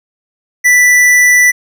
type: tone with hard clipping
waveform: sine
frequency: 1975.5 Hz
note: B6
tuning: in tune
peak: -6 dBFS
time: 0.64-1.52 s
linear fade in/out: 20 ms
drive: 14 dB
effects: none